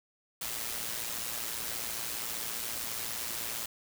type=noise with amplitude modulation; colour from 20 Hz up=white; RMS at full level=-34 dBFS; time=0.41-3.66 s; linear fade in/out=5 ms; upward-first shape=sine; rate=115 Hz; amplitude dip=55%; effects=none